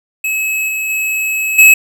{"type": "tone with level steps", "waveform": "square", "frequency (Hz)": 2577, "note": "E7", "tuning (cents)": -40, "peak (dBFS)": [-15, -17, -15, -3], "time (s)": [0.24, 1.74], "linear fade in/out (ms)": 5, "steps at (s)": [0.68, 0.89, 1.58], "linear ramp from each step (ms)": 10, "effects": []}